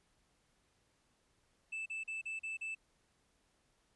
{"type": "tone bursts", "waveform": "triangle", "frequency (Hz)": 2637, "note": "E7", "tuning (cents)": 0, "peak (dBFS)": -37, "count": 6, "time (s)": [1.72, 2.75], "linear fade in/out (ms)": 10, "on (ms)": 140, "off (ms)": 38, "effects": ["pink hiss -75 dBFS RMS until 3.95 s", "resampled to 24000 Hz"]}